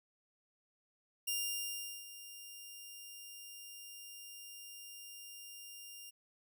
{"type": "tone with ADSR envelope", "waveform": "10% pulse", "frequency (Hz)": 2800, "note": "F7", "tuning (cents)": 4, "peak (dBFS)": -25, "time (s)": [1.27, 6.11], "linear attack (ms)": 11, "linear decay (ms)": 760, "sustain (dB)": -15, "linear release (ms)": 20, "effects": []}